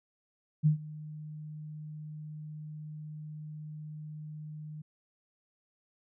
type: tone with ADSR envelope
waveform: sine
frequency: 152.7 Hz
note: D#3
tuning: 32 cents flat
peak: -19 dBFS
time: 0.63-4.82 s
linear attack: 32 ms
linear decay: 110 ms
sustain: -21 dB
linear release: 8 ms
effects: none